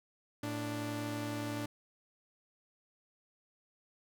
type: tone pair together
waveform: sawtooth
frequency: 111.61 / 293.7 Hz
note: A2 / D4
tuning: +25 / 0 cents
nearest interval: octave + perfect fourth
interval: 1675 cents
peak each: -36 / -34 dBFS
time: 0.43-1.66 s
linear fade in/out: 5 ms
effects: none